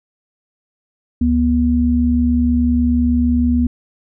sine tone pair together, 72 / 242.4 Hz, D2 / B3, -34 / -32 cents, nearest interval octave + major sixth, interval 2102 cents, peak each -17 / -13 dBFS, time 1.21-3.67 s, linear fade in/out 5 ms, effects none

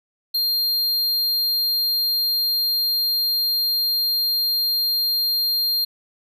square tone, 4200 Hz, C8, 6 cents sharp, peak -19 dBFS, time 0.34-5.85 s, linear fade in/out 10 ms, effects none

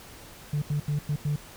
sine tone bursts at uneven times, 146.83 Hz, D3, in tune, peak -22 dBFS, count 5, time 0.53-0.62 / 0.7-0.8 / 0.88-0.99 / 1.09-1.16 / 1.25-1.36 s, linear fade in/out 5 ms, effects tanh soft clip ceiling -22 dBFS + pink hiss -47 dBFS RMS until 1.56 s

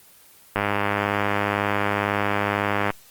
click train, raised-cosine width 0.5 ms, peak -6 dBFS, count 240, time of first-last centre 0.56-2.903 s, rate 102 Hz, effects white hiss -51 dBFS RMS until 3.1 s + Opus 24 kbps

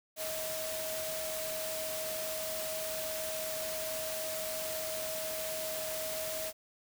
sine tone in noise, 633 Hz, D#5, 30 cents sharp, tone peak -38 dBFS, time 0.16-6.53 s, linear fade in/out 50 ms, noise white, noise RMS -39 dBFS, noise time 0.16-6.53 s, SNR -2 dB, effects none

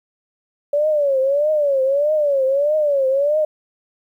sine tone with vibrato, 570 Hz, C#5, 48 cents sharp, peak -14 dBFS, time 0.73-3.45 s, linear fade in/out 5 ms, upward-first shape triangle, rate 1.6 Hz, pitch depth 160 cents each way, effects 9-bit

